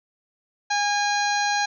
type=harmonic tone with a mistuned harmonic; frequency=818 Hz; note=G#5; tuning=26 cents flat; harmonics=1 / 2 / 3 / 4 / 5 / 6 / 7 / 8; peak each=-23 / -26 / -32 / -39 / -29 / -40 / -35 / -34 dBFS; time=0.7-1.66 s; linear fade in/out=10 ms; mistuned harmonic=8; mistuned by=-20 cents; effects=none